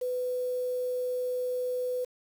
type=tone with quantisation; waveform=sine; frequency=499.6 Hz; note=B4; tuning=20 cents sharp; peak=-28 dBFS; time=0.01-2.05 s; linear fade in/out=10 ms; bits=8; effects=none